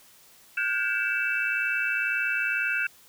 sine tone cluster, 1435 / 1555 / 1657 / 2287 / 2653 Hz, F6 / G6 / G#6 / D7 / E7, +47 / -14 / -4 / -47 / +10 cents, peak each -30 / -29 / -37 / -35 / -28 dBFS, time 0.57-2.87 s, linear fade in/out 5 ms, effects white hiss -55 dBFS RMS until 3.08 s

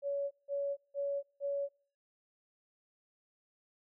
sine tone bursts, 563 Hz, C#5, 27 cents sharp, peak -32 dBFS, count 4, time 0.02-1.69 s, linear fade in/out 50 ms, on 290 ms, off 170 ms, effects noise-tail reverb RT60 0.5 s tail -24 dB re dry

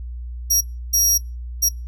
sawtooth tone bursts at uneven times, 5670 Hz, F8, 25 cents sharp, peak -12 dBFS, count 3, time 0.5-0.61 / 0.93-1.18 / 1.62-1.69 s, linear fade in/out 10 ms, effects noise-tail reverb RT60 0.3 s tail -26 dB re dry + added 60 Hz sine -28 dBFS peak until 1.87 s

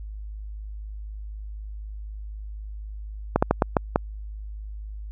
slowing click train, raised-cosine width 1 ms, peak -3 dBFS, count 6, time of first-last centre 3.36-3.959 s, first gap 65 ms, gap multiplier 1.31, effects added 52 Hz sine -33 dBFS peak until 5.11 s

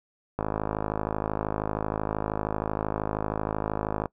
click train, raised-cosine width 1 ms, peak -13 dBFS, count 195, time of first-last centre 0.39-4.057 s, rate 52.9 Hz, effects noise-tail reverb RT60 0.1 s tail -23 dB re dry

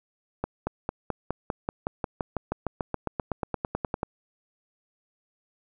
accelerating click train, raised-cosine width 1 ms, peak -13 dBFS, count 25, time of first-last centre 0.44-4.031 s, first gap 230 ms, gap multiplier 0.96, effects none

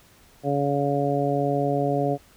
harmonic tone, 141.5 Hz, C#3, 36 cents sharp, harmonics 1 / 2 / 3 / 4 / 5, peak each -27 / -27 / -27 / -27 / -27 dBFS, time 0.43-2.18 s, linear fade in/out 50 ms, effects pink hiss -55 dBFS RMS until 2.36 s

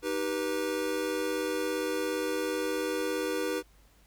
square chord, Eb augmented, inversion none, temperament just, 311.1 / 388.9 / 486.1 Hz, Eb4 / G4 / B4, 0 / -14 / -28 cents, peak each -35 / -35 / -33 dBFS, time 0.02-3.63 s, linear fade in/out 50 ms, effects added 50 Hz sine -59 dBFS peak until 4.06 s + pink hiss -64 dBFS RMS until 4.06 s

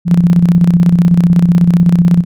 sine tone with tremolo, 173.2 Hz, F3, 14 cents flat, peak -3 dBFS, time 0.05-2.25 s, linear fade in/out 50 ms, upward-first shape square, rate 16 Hz, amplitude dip 55%, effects none

